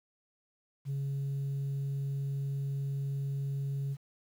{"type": "tone", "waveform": "sine", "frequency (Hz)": 138.59, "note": "C#3", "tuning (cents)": 0, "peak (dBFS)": -29, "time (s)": [0.85, 3.97], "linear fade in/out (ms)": 50, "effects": ["tanh soft clip ceiling -30 dBFS", "10-bit"]}